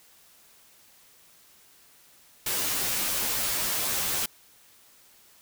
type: noise with comb filter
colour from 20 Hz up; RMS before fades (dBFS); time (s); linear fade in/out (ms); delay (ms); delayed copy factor
white; -28; 2.46-4.26; 5; 12; -0.75
effects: white hiss -57 dBFS RMS until 5.41 s